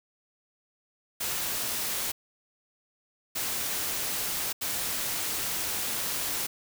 white noise bursts at uneven times, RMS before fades -31 dBFS, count 3, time 1.2-2.12 / 3.35-4.53 / 4.61-6.47 s, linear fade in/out 10 ms, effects none

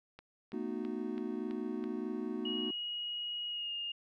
click train, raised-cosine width 0.3 ms, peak -34 dBFS, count 6, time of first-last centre 0.19-1.84 s, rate 3.03 Hz
triangle chord, B dominant seventh, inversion third, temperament just, 222.2 / 246.9 / 308.7 / 370.4 Hz, A3 / B3 / D#4 / F#4, +17 / 0 / -14 / +2 cents, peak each -39 dBFS, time 0.53-2.71 s, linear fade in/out 5 ms
sine tone with pitch glide, 2893 to 2833 Hz, F#7 to F7, -40 to +24 cents, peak -36 dBFS, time 2.45-3.92 s, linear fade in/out 5 ms, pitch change -36 cents, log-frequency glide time 3.49-3.73 s
effects none

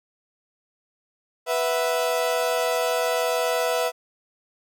35% pulse chord, B suspended fourth, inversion none, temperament equal, 493.9 / 659.3 / 740 Hz, B4 / E5 / F#5, 0 / 0 / 0 cents, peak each -23 / -23 / -29 dBFS, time 1.46-3.92 s, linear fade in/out 50 ms, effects none

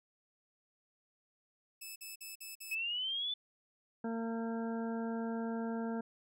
10% pulse tone bursts, 2611 Hz, E7, 17 cents flat, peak -36 dBFS, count 5, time 1.81-2.752 s, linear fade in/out 10 ms, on 150 ms, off 48 ms
sine linear sweep, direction up, 2555 to 3520 Hz, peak -34 dBFS, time 2.71-3.34 s, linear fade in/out 5 ms
harmonic tone, 228.1 Hz, A#3, 37 cents flat, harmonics 1 / 2 / 3 / 4 / 6 / 7, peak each -36 / -42 / -46 / -48 / -52 / -53 dBFS, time 4.04-6.01 s, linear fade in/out 5 ms
effects none

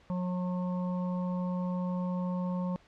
harmonic tone, 180.7 Hz, F#3, 41 cents flat, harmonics 1 / 3 / 5 / 6, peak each -30 / -40 / -44 / -46 dBFS, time 0.1-2.76 s, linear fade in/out 0 ms, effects pink hiss -61 dBFS RMS until 2.87 s + low-pass 4000 Hz 12 dB/octave

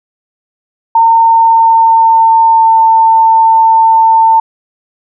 sine tone with pitch glide, 911 to 897.4 Hz, A#5 to A5, -40 to +34 cents, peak -3 dBFS, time 0.95-4.4 s, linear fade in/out 5 ms, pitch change -26 cents, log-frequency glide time 1.21-2.78 s, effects none

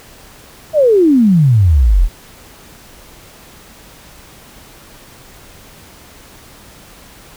sine exponential sweep, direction down, 653 to 36.34 Hz, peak -6 dBFS, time 0.73-2.09 s, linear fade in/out 50 ms, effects pink hiss -40 dBFS RMS until 7.36 s

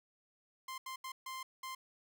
sawtooth tone bursts at uneven times, 1046.5 Hz, C6, in tune, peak -38 dBFS, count 5, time 0.68-0.78 / 0.86-0.96 / 1.04-1.12 / 1.26-1.43 / 1.63-1.75 s, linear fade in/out 5 ms, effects none

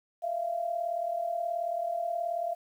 sine tone pair together, 649.4 / 688 Hz, E5 / F5, -26 / -26 cents, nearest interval minor second, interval 100 cents, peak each -35 / -30 dBFS, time 0.22-2.55 s, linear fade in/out 20 ms, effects 10-bit

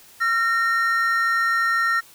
triangle tone pair together, 1362 / 1842.9 Hz, F6 / A#6, -44 / -20 cents, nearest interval perfect fourth, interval 524 cents, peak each -19 dBFS, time 0.2-2.01 s, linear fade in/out 20 ms, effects white hiss -49 dBFS RMS until 2.14 s

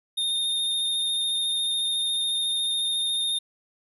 square tone with vibrato, 3664 Hz, A#7, 31 cents flat, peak -24 dBFS, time 0.17-3.39 s, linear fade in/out 10 ms, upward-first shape sine, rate 14 Hz, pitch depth 17 cents each way, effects none

